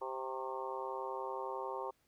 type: harmonic tone with a mistuned harmonic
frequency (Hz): 130.81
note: C3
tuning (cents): 0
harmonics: 3 / 4 / 5 / 6 / 7 / 8 / 9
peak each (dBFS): -44 / -44 / -52 / -47 / -43 / -45 / -55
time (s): 0.01-1.91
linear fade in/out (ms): 10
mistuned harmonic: 8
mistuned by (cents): +52
effects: pink hiss -75 dBFS RMS until 2.07 s